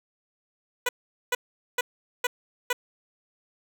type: tone bursts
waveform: 10% pulse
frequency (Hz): 492.6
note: B4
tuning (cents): -5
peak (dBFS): -14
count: 5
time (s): 0.86-2.73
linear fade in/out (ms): 5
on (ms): 30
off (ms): 430
effects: none